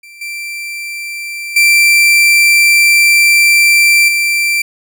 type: tone with level steps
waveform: 40% pulse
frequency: 2350 Hz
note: D7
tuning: 1 cent sharp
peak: -33 / -20 / -5 / -10 dBFS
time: 0.03-4.62 s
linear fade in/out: 5 ms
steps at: 0.21 / 1.56 / 4.08 s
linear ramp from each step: 5 ms
effects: none

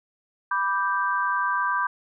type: chord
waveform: sine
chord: G major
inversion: first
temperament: equal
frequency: 987.8 / 1174.7 / 1568 Hz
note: B5 / D6 / G6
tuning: 0 / 0 / 0 cents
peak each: -26 dBFS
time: 0.51-1.87 s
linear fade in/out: 5 ms
effects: none

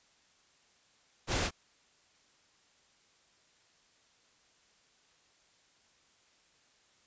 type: noise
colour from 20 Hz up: pink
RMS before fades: -31 dBFS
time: 1.27-1.51 s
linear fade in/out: 50 ms
effects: white hiss -67 dBFS RMS until 7.06 s + resampled to 16000 Hz

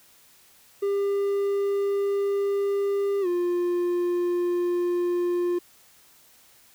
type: tone with pitch glide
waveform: triangle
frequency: 399.7 to 352 Hz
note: G4 to F4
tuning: +34 to +14 cents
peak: -20 dBFS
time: 0.82-5.59 s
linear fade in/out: 10 ms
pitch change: -220 cents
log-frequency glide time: 3.21-3.27 s
effects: white hiss -56 dBFS RMS until 6.74 s

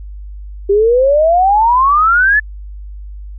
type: exponential sweep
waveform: sine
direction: up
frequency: 390.5 to 1761 Hz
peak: -7 dBFS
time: 0.69-2.4 s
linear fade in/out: 10 ms
effects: added 50 Hz sine -26 dBFS peak until 3.38 s

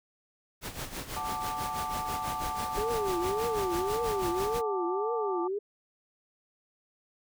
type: noise with tremolo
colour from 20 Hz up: pink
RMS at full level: -36 dBFS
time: 0.61-4.62 s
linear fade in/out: 50 ms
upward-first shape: sine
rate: 6.1 Hz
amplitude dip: 70%
type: chord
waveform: sine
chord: D major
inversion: first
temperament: equal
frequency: 740 / 880 / 1174.7 Hz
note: F#5 / A5 / D6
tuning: 0 / 0 / 0 cents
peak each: -39 / -35 / -36 dBFS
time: 1.16-5.48 s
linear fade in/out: 10 ms
type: tone with vibrato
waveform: sine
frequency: 401.7 Hz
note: G4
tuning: 42 cents sharp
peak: -29 dBFS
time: 2.77-5.59 s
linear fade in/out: 10 ms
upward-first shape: triangle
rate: 1.8 Hz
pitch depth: 300 cents each way
effects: none

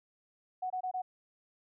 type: tone bursts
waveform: sine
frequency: 740 Hz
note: F#5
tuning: in tune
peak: -32 dBFS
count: 4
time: 0.62-1.02 s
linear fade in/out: 10 ms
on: 82 ms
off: 24 ms
effects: none

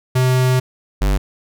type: tone pair in turn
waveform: square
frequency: 128.1 / 49.08 Hz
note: C3 / G1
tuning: -36 / +3 cents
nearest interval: octave + perfect fourth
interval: 1661 cents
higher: first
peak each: -13 / -14 dBFS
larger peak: first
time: 0.15-0.6 / 1.01-1.18 s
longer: first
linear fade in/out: 10 ms
effects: none

